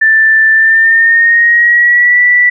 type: tone with pitch glide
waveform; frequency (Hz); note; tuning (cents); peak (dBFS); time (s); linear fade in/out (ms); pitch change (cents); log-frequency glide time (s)
sine; 1769 to 1962.8; A6 to B6; +9 to -11; -4; 0.01-2.5; 10; +180; 0.53-2.2
effects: none